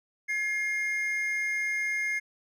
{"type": "tone pair together", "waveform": "triangle", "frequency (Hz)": [1700, 2128], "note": ["G#6", "C7"], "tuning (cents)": [40, 29], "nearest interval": "major third", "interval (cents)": 389, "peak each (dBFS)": [-33, -26], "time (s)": [0.28, 2.2], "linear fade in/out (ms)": 20, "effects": []}